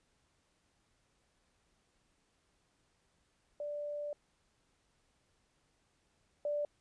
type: tone pair in turn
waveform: sine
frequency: 587.3 / 587.3 Hz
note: D5 / D5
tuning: 0 / 0 cents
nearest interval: unison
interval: 0 cents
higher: neither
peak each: -37 / -32 dBFS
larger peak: second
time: 3.6-4.13 / 6.45-6.65 s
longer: first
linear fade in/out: 2 ms
effects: pink hiss -75 dBFS RMS until 6.8 s + resampled to 22050 Hz